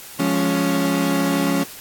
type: chord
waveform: 35% pulse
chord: Db major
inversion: first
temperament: equal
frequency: 174.61 / 207.7 / 277.2 Hz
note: F3 / Ab3 / Db4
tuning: 0 / 0 / 0 cents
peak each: -21 / -23 / -18 dBFS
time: 0.19-1.64 s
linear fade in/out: 10 ms
effects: white hiss -38 dBFS RMS until 1.8 s + AAC 64 kbps